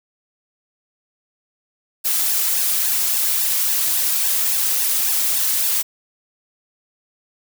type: noise with flanger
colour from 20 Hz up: blue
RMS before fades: -19 dBFS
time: 2.04-5.83 s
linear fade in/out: 20 ms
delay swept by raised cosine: 1.1 to 3.2 ms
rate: 3.6 Hz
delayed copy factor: +0.75
effects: none